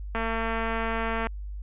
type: click train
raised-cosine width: 0.5 ms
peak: -15 dBFS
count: 254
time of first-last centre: 0.15-1.269 s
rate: 226 Hz
effects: added 50 Hz sine -33 dBFS peak until 1.62 s + resampled to 8000 Hz